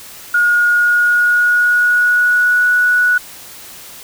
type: tone with pitch glide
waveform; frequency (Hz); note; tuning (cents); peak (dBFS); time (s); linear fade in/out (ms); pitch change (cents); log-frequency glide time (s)
sine; 1437 to 1470.6; F6 to F#6; +49 to -11; -9; 0.34-3.18; 5; +40; 0.7-2.71
effects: white hiss -35 dBFS RMS until 4.03 s